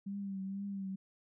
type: tone with vibrato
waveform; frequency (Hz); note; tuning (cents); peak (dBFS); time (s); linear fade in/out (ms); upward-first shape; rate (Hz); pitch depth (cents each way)
sine; 196; G3; 0; -37; 0.06-0.96; 10; triangle; 2.1; 50
effects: none